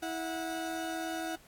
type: tone pair together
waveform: 30% pulse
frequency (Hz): 325.9 / 732.3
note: E4 / F#5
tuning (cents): -20 / -18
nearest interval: octave + major second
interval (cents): 1402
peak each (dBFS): -34 / -35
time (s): 0.02-1.36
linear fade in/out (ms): 10
effects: pink hiss -60 dBFS RMS until 1.47 s + AAC 64 kbps